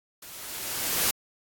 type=noise with level ramp; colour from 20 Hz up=white; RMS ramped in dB=-44 to -23 dBFS; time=0.22-1.11 s; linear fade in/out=5 ms; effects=AAC 64 kbps